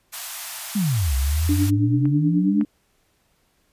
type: high-pass noise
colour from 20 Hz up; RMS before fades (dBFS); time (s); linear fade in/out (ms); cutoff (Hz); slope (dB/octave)
white; -32; 0.12-1.71; 20; 620; 96
type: exponential two-way sweep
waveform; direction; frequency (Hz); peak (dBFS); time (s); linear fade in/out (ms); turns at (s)
sine; down then up; 220 to 63.8 to 220; -18; 0.75-2.64; 10; 1.15
type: tone with tremolo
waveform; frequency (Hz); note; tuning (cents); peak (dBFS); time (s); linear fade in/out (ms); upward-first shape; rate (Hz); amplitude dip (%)
sine; 293.7; D4; 0; -16; 1.49-2.65; 2; triangle; 9.3; 80
type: clicks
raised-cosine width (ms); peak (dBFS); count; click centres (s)
0.5; -25 / -21; 2; 2.055 / 2.612
effects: pink hiss -65 dBFS RMS until 3.72 s + resampled to 32000 Hz